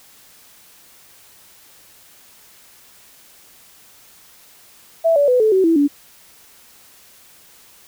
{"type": "tone with pitch steps", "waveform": "sine", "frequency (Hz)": [659.3, 574, 499.7, 435, 378.7, 329.6, 287], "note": ["E5", "D5", "B4", "A4", "F#4", "E4", "D4"], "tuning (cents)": [0, -40, 20, -20, 40, 0, -40], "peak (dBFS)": -11, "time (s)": [5.04, 5.88], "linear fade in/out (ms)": 20, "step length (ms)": 120, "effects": ["white hiss -48 dBFS RMS until 7.87 s"]}